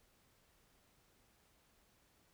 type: silence
effects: pink hiss -72 dBFS RMS until 2.33 s

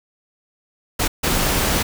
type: noise bursts at uneven times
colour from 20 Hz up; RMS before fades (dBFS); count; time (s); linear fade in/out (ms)
pink; -19; 2; 0.99-1.08 / 1.23-1.83; 10
effects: none

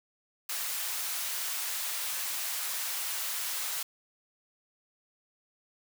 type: high-pass noise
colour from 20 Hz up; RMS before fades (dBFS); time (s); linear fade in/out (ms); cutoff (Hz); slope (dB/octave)
white; -34; 0.49-3.83; 5; 850; 12
effects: none

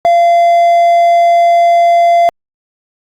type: tone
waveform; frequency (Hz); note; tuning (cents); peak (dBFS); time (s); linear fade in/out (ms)
triangle; 687; F5; -29; -3; 0.05-2.29; 0
effects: Opus 48 kbps

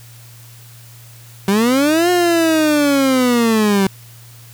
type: linear two-way sweep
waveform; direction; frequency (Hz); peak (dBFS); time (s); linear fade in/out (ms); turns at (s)
30% pulse; up then down; 190 to 359.8 to 190; -9; 1.48-3.87; 2; 2.1
effects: added 117 Hz sine -39 dBFS peak until 4.53 s + white hiss -44 dBFS RMS until 4.53 s

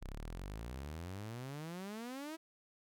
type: exponential sweep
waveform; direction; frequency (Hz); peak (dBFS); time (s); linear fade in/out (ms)
sawtooth; up; 30.87 to 329.6; -39; 0.01-2.37; 20
effects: none

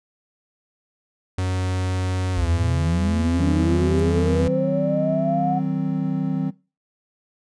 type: tone with pitch glide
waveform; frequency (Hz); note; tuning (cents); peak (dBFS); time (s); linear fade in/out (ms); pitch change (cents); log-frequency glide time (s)
45% pulse; 92.5 to 84.33; F#2 to E2; 0 to +40; -21; 1.38-4.48; 5; -160; 2.33-2.47
type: linear sweep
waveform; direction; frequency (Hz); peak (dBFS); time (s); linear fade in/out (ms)
sine; up; 49 to 742; -21; 2.36-5.6; 20
type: chord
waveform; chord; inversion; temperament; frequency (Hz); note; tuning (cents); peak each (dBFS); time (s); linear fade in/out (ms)
triangle; C diminished; first; just; 156.98 / 188.37 / 261.6; Eb3 / Gb3 / C4; +16 / +31 / 0; -23; 3.38-6.51; 20
type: noise with exponential growth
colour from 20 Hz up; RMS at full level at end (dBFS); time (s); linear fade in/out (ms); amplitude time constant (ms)
blue; -37; 3.91-4; 2; 19
effects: noise-tail reverb RT60 0.3 s tail -20 dB re dry + resampled to 22050 Hz

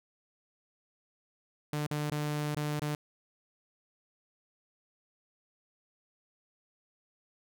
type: tone with dropouts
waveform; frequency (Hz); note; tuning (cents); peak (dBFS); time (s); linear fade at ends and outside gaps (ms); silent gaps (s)
sawtooth; 149; D3; +25; -27; 1.73-2.95; 2; 1.867-1.911 / 2.1-2.117 / 2.547-2.566 / 2.795-2.819
effects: none

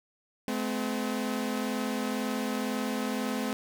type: tone pair together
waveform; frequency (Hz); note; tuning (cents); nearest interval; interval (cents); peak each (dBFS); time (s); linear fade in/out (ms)
sawtooth; 214.1 / 256.1; A3 / C4; -47 / -37; minor third; 310; -28; 0.48-3.53; 0
effects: none

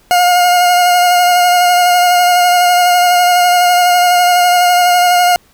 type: tone with vibrato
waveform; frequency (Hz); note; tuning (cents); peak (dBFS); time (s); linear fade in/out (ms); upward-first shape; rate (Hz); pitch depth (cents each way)
40% pulse; 713; F5; +36; -6; 0.11-5.36; 0; sine; 12; 21
effects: pink hiss -50 dBFS RMS until 5.53 s

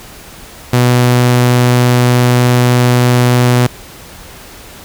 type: tone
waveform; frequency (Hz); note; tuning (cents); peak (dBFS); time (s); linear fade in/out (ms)
sawtooth; 123.3; B2; -2; -3; 0.73-3.67; 5
effects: pink hiss -34 dBFS RMS until 4.84 s

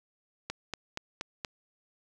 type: click train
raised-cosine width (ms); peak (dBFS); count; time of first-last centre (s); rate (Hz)
0.2; -17; 5; 0.5-1.448; 4.22
effects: none

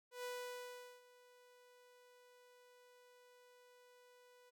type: tone with ADSR envelope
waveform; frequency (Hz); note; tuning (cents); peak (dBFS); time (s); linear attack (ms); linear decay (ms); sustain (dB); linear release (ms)
sawtooth; 493.9; B4; 0; -39; 0.11-4.51; 130; 770; -21; 24
effects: none

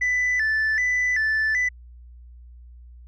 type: tone with vibrato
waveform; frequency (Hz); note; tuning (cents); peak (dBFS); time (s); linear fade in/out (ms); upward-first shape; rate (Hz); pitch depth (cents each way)
sine; 1869; A#6; +4; -17; 0.01-1.69; 10; square; 1.3; 110
effects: tanh soft clip ceiling -18 dBFS + added 60 Hz sine -42 dBFS peak until 3.07 s

